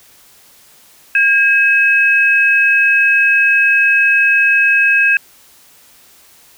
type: tone pair together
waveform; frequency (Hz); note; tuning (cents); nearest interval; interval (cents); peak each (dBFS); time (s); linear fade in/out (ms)
sine; 1619 / 2565; G#6 / E7; -45 / -48; minor sixth; 797; -11; 1.15-5.17; 2
effects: white hiss -46 dBFS RMS until 6.57 s